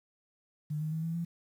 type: tone with pitch steps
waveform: sine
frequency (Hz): 151 / 155.42 / 159.98 / 164.67 / 169.49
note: D3 / D#3 / D#3 / E3 / E3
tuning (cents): +48 / -2 / +48 / -2 / +48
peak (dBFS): -31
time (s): 0.7-1.25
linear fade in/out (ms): 10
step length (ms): 110
effects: 10-bit